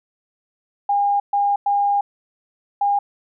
sine tone bursts at uneven times, 810 Hz, G#5, 43 cents flat, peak -15 dBFS, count 4, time 0.89-1.2 / 1.33-1.56 / 1.66-2.01 / 2.81-2.99 s, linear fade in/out 5 ms, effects none

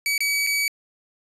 sawtooth tone with dropouts, 2277 Hz, C#7, 46 cents sharp, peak -17 dBFS, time 0.06-0.68 s, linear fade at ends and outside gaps 1 ms, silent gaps 0.179-0.205 / 0.466-0.471 s, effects resampled to 32000 Hz

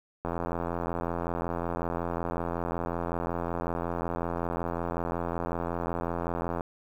click train, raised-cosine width 1 ms, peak -17 dBFS, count 544, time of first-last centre 0.25-6.608 s, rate 85.4 Hz, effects 9-bit

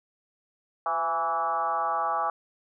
sine tone with frequency modulation, 987.8 Hz, B5, in tune, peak -24 dBFS, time 0.86-2.3 s, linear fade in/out 2 ms, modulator 160 Hz, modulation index 2, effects none

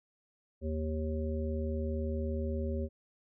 harmonic tone, 78.1 Hz, D#2, 7 cents sharp, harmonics 1 / 3 / 5 / 7, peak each -33 / -38 / -40 / -41 dBFS, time 0.61-2.89 s, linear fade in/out 50 ms, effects none

